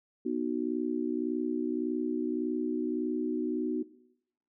sine chord, B major, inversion none, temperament just, 246.9 / 308.7 / 370.4 Hz, B3 / D#4 / F#4, 0 / -14 / +2 cents, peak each -33 dBFS, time 0.25-3.83 s, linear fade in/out 10 ms, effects noise-tail reverb RT60 0.8 s tail -18 dB re dry

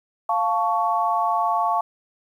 sine chord, F augmented, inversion none, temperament equal with one note detuned, 698.5 / 880 / 1116.4 Hz, F5 / A5 / C#6, 0 / 0 / +12 cents, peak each -23 dBFS, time 0.29-1.81 s, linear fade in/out 5 ms, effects 9-bit

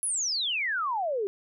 sine exponential sweep, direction down, 10950 to 380 Hz, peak -26 dBFS, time 0.03-1.27 s, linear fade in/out 0 ms, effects none

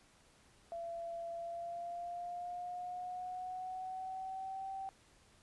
sine tone with pitch glide, 677 to 773.2 Hz, E5 to G5, +46 to -24 cents, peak -40 dBFS, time 0.72-4.89 s, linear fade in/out 0 ms, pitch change +230 cents, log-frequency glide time 1.33-4.69 s, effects pink hiss -66 dBFS RMS until 5.42 s + resampled to 24000 Hz

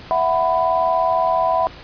sine chord, E suspended second, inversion none, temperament equal with one note detuned, 659.3 / 740 / 995.8 Hz, E5 / F#5 / B5, 0 / 0 / +14 cents, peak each -19 / -20 / -19 dBFS, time 0.11-1.67 s, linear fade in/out 0 ms, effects pink hiss -39 dBFS RMS until 1.83 s + resampled to 11025 Hz

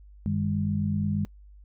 sine tone cluster, 96.3 / 154.7 / 203 Hz, G2 / D#3 / G#3, -30 / -10 / -39 cents, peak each -29 / -30 / -27 dBFS, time 0.26-1.25 s, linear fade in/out 0 ms, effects noise-tail reverb RT60 0.1 s tail -26 dB re dry + added 50 Hz sine -47 dBFS peak until 1.64 s

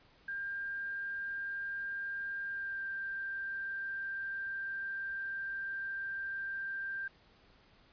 sine tone with pitch glide, 1598 to 1581.5 Hz, G6 to G6, +33 to +15 cents, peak -36 dBFS, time 0.28-7.08 s, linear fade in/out 5 ms, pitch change -18 cents, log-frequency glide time 2.47-2.84 s, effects pink hiss -64 dBFS RMS until 7.92 s + resampled to 11025 Hz

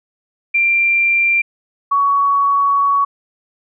sine tone pair in turn, 2371 / 1122.1 Hz, D7 / C#6, +16 / +21 cents, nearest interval octave + minor second, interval 1295 cents, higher first, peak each -11 dBFS, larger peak neither, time 0.54-1.42 / 1.91-3.05 s, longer second, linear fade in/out 10 ms, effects none

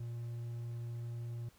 triangle tone, 118 Hz, A#2, 22 cents sharp, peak -37 dBFS, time 0-1.49 s, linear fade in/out 5 ms, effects pink hiss -66 dBFS RMS until 1.58 s

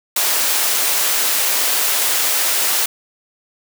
white high-pass noise, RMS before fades -17 dBFS, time 0.16-2.86 s, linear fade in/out 5 ms, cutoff 430 Hz, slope 12 dB/octave, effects none

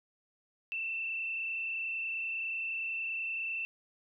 sine tone with frequency modulation, 2671 Hz, E7, 22 cents sharp, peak -33 dBFS, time 0.72-3.65 s, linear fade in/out 0 ms, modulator 30.5 Hz, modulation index 1.6, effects none

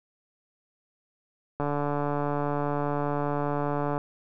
click train, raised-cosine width 1 ms, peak -15 dBFS, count 346, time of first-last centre 1.6-3.979 s, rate 145 Hz, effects none

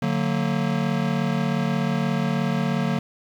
square chord, D augmented, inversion none, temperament just, 146.83 / 183.54 / 229.4 Hz, D3 / F#3 / A#3, 0 / -14 / -28 cents, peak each -26 dBFS, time 0.02-2.99 s, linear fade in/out 5 ms, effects low-pass 4000 Hz 12 dB/octave + 8-bit

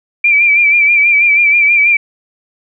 sine tone with vibrato, 2349 Hz, D7, in tune, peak -6 dBFS, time 0.24-1.97 s, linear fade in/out 5 ms, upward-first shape sine, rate 6.2 Hz, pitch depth 51 cents each way, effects none

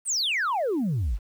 sine exponential sweep, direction down, 9250 to 42.07 Hz, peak -21 dBFS, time 0.05-1.19 s, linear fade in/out 50 ms, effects tanh soft clip ceiling -21 dBFS + 9-bit

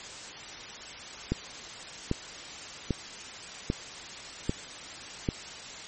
click train, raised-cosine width 3 ms, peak -13 dBFS, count 6, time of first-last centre 1.32-5.288 s, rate 1.26 Hz, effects white hiss -42 dBFS RMS until 5.87 s + MP3 32 kbps

